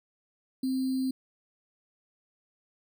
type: tone with sample-and-hold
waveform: sine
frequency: 261.6 Hz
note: C4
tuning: in tune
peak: -26 dBFS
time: 0.63-1.11 s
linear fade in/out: 5 ms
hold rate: 4410 Hz
effects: none